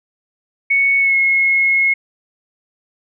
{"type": "tone with pitch glide", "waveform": "sine", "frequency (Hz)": [2217, 2169], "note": ["C#7", "C#7"], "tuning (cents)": [0, -38], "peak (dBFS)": -11, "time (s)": [0.7, 1.94], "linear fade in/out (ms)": 10, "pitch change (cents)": -38, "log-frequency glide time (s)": [0.99, 1.16], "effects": []}